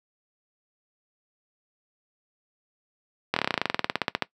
slowing click train, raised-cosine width 0.3 ms, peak -6 dBFS, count 21, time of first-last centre 3.34-4.223 s, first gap 24 ms, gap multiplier 1.06, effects noise-tail reverb RT60 0.1 s tail -19 dB re dry + high-pass 150 Hz 12 dB/octave

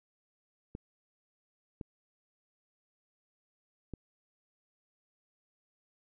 clicks, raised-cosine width 3 ms, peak -27 dBFS, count 3, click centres 0.751 / 1.812 / 3.937 s, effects none

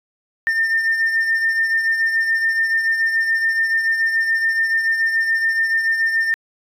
triangle beating tone pair, 1806 / 1813 Hz, A6 / A#6, +45 / -49 cents, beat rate 7 Hz, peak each -13 / -21 dBFS, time 0.47-6.34 s, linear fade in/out 0 ms, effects tanh soft clip ceiling -12 dBFS

